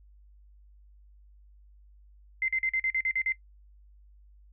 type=tone bursts; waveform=sine; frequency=2075 Hz; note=C7; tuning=15 cents flat; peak=-25 dBFS; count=9; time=2.42-3.322 s; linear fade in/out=2 ms; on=62 ms; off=43 ms; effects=noise-tail reverb RT60 0.1 s tail -18 dB re dry + added 50 Hz sine -53 dBFS peak until 4.52 s